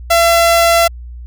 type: tone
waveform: sawtooth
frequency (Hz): 676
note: E5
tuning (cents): +43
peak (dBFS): -4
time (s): 0.1-0.88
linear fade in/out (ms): 10
effects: added 60 Hz sine -27 dBFS peak until 1.26 s